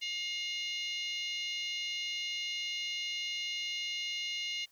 harmonic tone with a mistuned harmonic, 712 Hz, F5, 33 cents sharp, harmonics 3 / 4 / 5 / 6 / 7 / 8 / 9, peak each -40 / -37 / -45 / -43 / -53 / -53 / -50 dBFS, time 0.01-4.66 s, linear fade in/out 20 ms, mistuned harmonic 6, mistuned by -68 cents, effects white hiss -68 dBFS RMS until 4.71 s

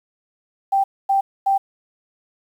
sine tone bursts, 784 Hz, G5, in tune, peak -14 dBFS, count 3, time 0.72-1.58 s, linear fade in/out 10 ms, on 120 ms, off 250 ms, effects 8-bit

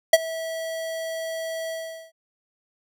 square tone with ADSR envelope, 651 Hz, E5, 22 cents flat, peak -8 dBFS, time 0.13-2.12 s, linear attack 5 ms, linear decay 34 ms, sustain -21 dB, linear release 420 ms, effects none

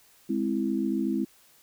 sine chord, Ab augmented, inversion none, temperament equal, 207.7 / 261.6 / 329.6 Hz, Ab3 / C4 / E4, 0 / 0 / 0 cents, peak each -29 dBFS, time 0.29-1.25 s, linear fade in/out 10 ms, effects white hiss -59 dBFS RMS until 1.62 s

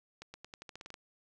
accelerating click train, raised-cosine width 0.2 ms, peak -29 dBFS, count 11, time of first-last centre 0.22-0.941 s, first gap 120 ms, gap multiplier 0.88, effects none

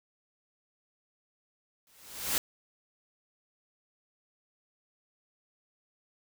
white noise with exponential growth, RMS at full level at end -26 dBFS, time 1.87-2.38 s, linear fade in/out 1 ms, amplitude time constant 110 ms, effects none

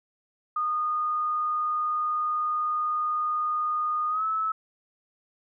sine tone with pitch glide, 1228 to 1301 Hz, D#6 to E6, -23 to -23 cents, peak -24 dBFS, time 0.56-4.52 s, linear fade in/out 5 ms, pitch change +100 cents, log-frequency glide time 4.09-4.24 s, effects none

